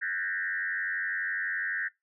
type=tone with frequency modulation; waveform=sine; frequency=1711 Hz; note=A6; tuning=49 cents flat; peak=-29 dBFS; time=0.01-1.89 s; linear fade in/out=20 ms; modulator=91.9 Hz; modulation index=2.3; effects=noise-tail reverb RT60 0.2 s tail -23 dB re dry